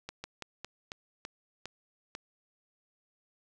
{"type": "slowing click train", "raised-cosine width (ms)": 0.2, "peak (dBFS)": -22, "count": 8, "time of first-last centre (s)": [0.09, 2.151], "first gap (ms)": 150, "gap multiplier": 1.22, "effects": []}